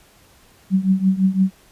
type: tone with tremolo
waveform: sine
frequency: 190 Hz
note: F#3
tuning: 46 cents sharp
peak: -10 dBFS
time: 0.7-1.51 s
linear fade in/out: 50 ms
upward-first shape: triangle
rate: 5.9 Hz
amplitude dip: 90%
effects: pink hiss -52 dBFS RMS until 1.71 s + resampled to 32000 Hz